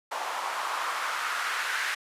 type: noise with band-pass filter sweep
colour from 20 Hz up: white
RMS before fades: -31 dBFS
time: 0.11-1.95 s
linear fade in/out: 10 ms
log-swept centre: 850 to 1700 Hz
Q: 2.3
effects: high-pass 400 Hz 12 dB/octave + resampled to 32000 Hz